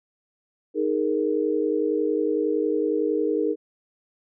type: chord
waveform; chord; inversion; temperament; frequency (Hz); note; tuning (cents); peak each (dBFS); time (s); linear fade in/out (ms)
sine; D# suspended fourth; none; equal; 311.1 / 415.3 / 466.2; D#4 / G#4 / A#4; 0 / 0 / 0; -25; 0.74-3.56; 50
effects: none